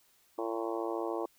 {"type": "harmonic tone with a mistuned harmonic", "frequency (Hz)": 113.6, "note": "A#2", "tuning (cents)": -44, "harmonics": [3, 4, 5, 6, 7, 8, 9, 10], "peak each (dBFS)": [-36, -38, -40, -42, -43, -44, -45, -46], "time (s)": [0.38, 1.26], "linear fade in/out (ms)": 5, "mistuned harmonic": 10, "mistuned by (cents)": -47, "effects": ["white hiss -67 dBFS RMS until 1.38 s"]}